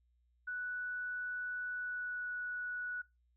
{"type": "tone with pitch glide", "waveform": "sine", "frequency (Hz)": [1480, 1471.5], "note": ["F#6", "F#6"], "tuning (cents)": [0, -10], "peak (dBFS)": -37, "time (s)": [0.47, 3.02], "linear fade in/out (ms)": 10, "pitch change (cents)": -10, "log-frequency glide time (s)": [1.73, 2.29], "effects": ["noise-tail reverb RT60 0.2 s tail -19 dB re dry", "added 60 Hz sine -70 dBFS peak until 3.36 s"]}